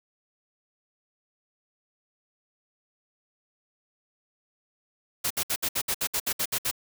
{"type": "noise bursts", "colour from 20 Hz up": "white", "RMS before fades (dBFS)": -27, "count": 12, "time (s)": [5.24, 6.713], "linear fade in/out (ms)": 10, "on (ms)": 65, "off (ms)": 63, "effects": []}